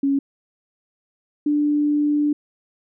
sine tone pair in turn, 277.2 / 294.8 Hz, C#4 / D4, 0 / +7 cents, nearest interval minor second, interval 107 cents, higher second, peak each -16 dBFS, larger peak neither, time 0.03-0.19 / 1.46-2.33 s, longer second, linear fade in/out 5 ms, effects none

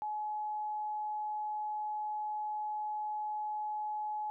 sine tone, 848 Hz, G#5, 36 cents sharp, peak -34 dBFS, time 0.02-4.3 s, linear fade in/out 0 ms, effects none

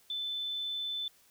sine tone, 3519 Hz, A7, in tune, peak -33 dBFS, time 0.1-1.08 s, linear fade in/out 2 ms, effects white hiss -64 dBFS RMS until 1.3 s

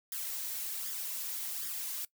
blue noise with flanger, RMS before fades -38 dBFS, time 0.12-2.05 s, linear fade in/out 2 ms, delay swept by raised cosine 0.58 to 4.28 ms, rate 1.3 Hz, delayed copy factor +0.65, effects noise-tail reverb RT60 0.1 s tail -20 dB re dry

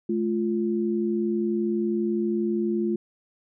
sine tone pair together, 215.2 / 347.4 Hz, A3 / F4, -38 / -9 cents, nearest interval minor sixth, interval 829 cents, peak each -25 dBFS, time 0.09-2.96 s, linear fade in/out 5 ms, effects none

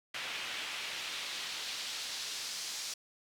pink noise with band-pass filter sweep, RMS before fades -40 dBFS, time 0.14-2.94 s, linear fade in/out 5 ms, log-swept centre 2500 to 5500 Hz, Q 1.4, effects none

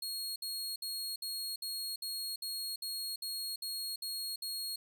sawtooth tone bursts, 4297 Hz, C8, 45 cents sharp, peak -34 dBFS, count 12, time 0.02-4.76 s, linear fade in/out 5 ms, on 340 ms, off 60 ms, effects none

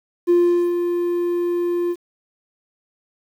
triangle tone with ADSR envelope, 349.2 Hz, F4, in tune, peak -8 dBFS, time 0.27-1.96 s, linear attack 30 ms, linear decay 420 ms, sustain -8 dB, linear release 52 ms, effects tanh soft clip ceiling -7 dBFS + 8-bit

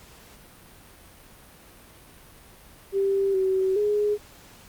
sine tone with pitch steps, 392.2 / 379.5 / 416.4 Hz, G4 / F#4 / G#4, +1 / +44 / +5 cents, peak -20 dBFS, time 2.92-4.18 s, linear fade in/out 50 ms, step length 420 ms, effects pink hiss -50 dBFS RMS until 4.68 s + Opus 48 kbps

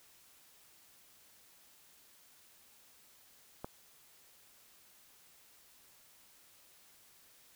click, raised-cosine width 1 ms, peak -26 dBFS, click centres 3.645 s, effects white hiss -63 dBFS RMS until 7.55 s

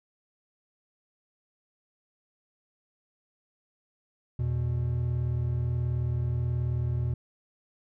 triangle tone pair together, 83.18 / 121.8 Hz, E2 / B2, +16 / -24 cents, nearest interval perfect fifth, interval 660 cents, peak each -29 / -25 dBFS, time 4.39-7.14 s, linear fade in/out 5 ms, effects none

